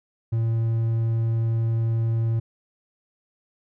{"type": "tone", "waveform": "triangle", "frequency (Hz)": 113.9, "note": "A#2", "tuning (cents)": -40, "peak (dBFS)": -18, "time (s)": [0.32, 2.4], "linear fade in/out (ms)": 10, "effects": []}